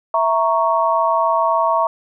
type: chord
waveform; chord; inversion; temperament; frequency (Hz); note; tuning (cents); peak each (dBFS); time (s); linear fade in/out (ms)
sine; A# diminished; second; equal; 659.3 / 932.3 / 1108.7; E5 / A#5 / C#6; 0 / 0 / 0; -18; 0.14-1.87; 2
effects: none